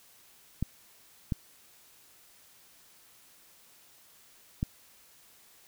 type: clicks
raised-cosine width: 5 ms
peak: -16 dBFS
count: 3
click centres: 0.626 / 1.322 / 4.629 s
effects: white hiss -59 dBFS RMS until 5.67 s